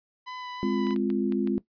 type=tone with vibrato; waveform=sawtooth; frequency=1000 Hz; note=B5; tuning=21 cents sharp; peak=-33 dBFS; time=0.26-0.95 s; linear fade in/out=20 ms; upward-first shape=sine; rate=3 Hz; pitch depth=12 cents each way
type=chord; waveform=sine; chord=F minor; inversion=first; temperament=equal with one note detuned; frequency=207.7 / 261.6 / 348 Hz; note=Ab3 / C4 / F4; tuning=0 / 0 / -6 cents; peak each=-27 / -28 / -28 dBFS; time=0.63-1.58 s; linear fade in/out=0 ms
type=clicks; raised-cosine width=0.3 ms; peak=-27 dBFS; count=6; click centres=0.869 / 0.908 / 0.962 / 1.102 / 1.323 / 1.474 s
effects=noise-tail reverb RT60 0.1 s tail -17 dB re dry + resampled to 11025 Hz